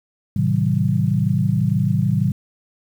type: chord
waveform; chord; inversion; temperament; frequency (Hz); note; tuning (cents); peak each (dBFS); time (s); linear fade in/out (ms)
sine; A diminished seventh; none; just; 110 / 132 / 158.4 / 190.08; A2 / C3 / Eb3 / Gb3; 0 / +16 / +31 / +47; -21; 0.36-2.32; 5
effects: 8-bit